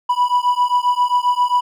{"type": "beating tone pair", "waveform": "triangle", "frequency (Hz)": [980, 987.5], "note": ["B5", "B5"], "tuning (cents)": [-14, 0], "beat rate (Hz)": 7.5, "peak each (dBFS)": -15, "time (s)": [0.09, 1.61], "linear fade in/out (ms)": 10, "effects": []}